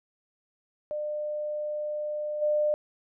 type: tone with level steps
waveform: sine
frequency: 600 Hz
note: D5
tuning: 37 cents sharp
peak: -29 / -22 dBFS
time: 0.91-2.74 s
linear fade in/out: 0 ms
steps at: 2.41 s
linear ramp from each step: 20 ms
effects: none